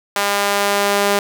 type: tone with high-pass filter sweep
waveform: sawtooth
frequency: 201.9 Hz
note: G#3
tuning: 49 cents flat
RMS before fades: -17 dBFS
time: 0.16-1.19 s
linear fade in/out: 2 ms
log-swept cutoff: 810 to 450 Hz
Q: 0.92
effects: none